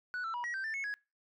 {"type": "tone with pitch steps", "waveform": "sine", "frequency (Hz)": [1478, 1334, 967, 1910, 1560, 1777, 2192, 1669], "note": ["F#6", "E6", "B5", "A#6", "G6", "A6", "C#7", "G#6"], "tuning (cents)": [-2, 20, -37, 42, -9, 17, -20, 8], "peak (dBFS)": -32, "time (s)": [0.14, 0.94], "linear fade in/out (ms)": 0, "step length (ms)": 100, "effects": ["noise-tail reverb RT60 0.3 s tail -26 dB re dry", "tanh soft clip ceiling -34 dBFS"]}